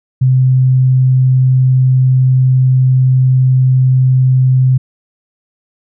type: tone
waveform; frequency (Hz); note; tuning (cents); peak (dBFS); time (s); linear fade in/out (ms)
sine; 129.4; C3; -19; -6; 0.21-4.78; 10
effects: none